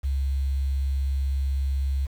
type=tone with quantisation; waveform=sine; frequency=68 Hz; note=C#2; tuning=33 cents flat; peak=-22 dBFS; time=0.03-2.07 s; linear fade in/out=20 ms; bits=8; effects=none